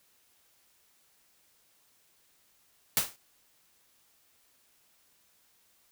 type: noise with exponential decay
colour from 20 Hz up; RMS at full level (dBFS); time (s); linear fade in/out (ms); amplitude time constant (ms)
white; -22; 2.97-3.16; 1; 41
effects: white hiss -67 dBFS RMS until 5.91 s